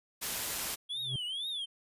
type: noise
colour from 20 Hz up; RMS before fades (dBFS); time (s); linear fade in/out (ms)
white; -35; 0.21-0.76; 20
type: tone with vibrato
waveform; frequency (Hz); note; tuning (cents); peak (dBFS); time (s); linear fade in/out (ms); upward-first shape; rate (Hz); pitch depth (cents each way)
triangle; 3293; G#7; -15; -33; 0.89-1.66; 20; triangle; 2.1; 250
type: tone with exponential growth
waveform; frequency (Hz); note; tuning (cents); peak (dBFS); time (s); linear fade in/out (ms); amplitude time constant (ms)
triangle; 129.2; C3; -21; -29; 0.93-1.16; 2; 49
effects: resampled to 32000 Hz